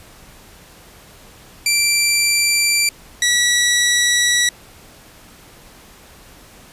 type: tone pair in turn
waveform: 15% pulse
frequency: 2349 / 1938.8 Hz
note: D7 / B6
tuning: 0 / -32 cents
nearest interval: minor third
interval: 332 cents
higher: first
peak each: -7 dBFS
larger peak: neither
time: 1.66-2.89 / 3.22-4.49 s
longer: second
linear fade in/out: 2 ms
effects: pink hiss -44 dBFS RMS until 6.72 s + resampled to 32000 Hz